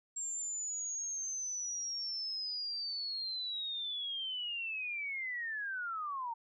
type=linear sweep; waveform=sine; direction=down; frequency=7459 to 900 Hz; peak=-36 dBFS; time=0.16-6.34 s; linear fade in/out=10 ms; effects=none